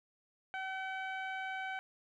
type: tone with low-pass filter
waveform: 15% pulse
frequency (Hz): 762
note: G5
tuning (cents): -49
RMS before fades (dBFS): -40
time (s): 0.54-1.79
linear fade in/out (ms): 0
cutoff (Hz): 2000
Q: 1
effects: none